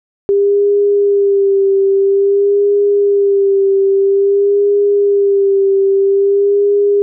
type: tone with vibrato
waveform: sine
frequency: 398.6 Hz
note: G4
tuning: 29 cents sharp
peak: -8 dBFS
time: 0.29-7.02 s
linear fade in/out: 0 ms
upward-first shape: sine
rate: 0.5 Hz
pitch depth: 34 cents each way
effects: none